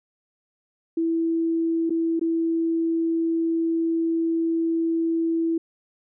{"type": "tone with dropouts", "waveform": "sine", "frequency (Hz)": 329.6, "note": "E4", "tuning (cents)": 0, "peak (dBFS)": -20, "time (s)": [0.97, 5.58], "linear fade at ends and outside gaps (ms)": 5, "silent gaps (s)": [[1.896, 1.904], [2.195, 2.212]], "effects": []}